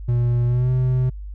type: tone with pitch glide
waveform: triangle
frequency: 120.3 to 127.45 Hz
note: B2 to C3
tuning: -45 to -45 cents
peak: -14 dBFS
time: 0.08-1.1 s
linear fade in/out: 10 ms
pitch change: +100 cents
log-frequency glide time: 0.46-0.71 s
effects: added 50 Hz sine -30 dBFS peak until 1.34 s